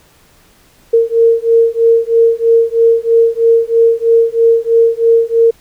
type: beating tone pair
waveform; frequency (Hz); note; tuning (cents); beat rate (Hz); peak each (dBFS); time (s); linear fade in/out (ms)
sine; 457.9 / 461; A#4 / A#4; -31 / -19; 3.1; -10; 0.93-5.51; 10
effects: pink hiss -48 dBFS RMS until 5.6 s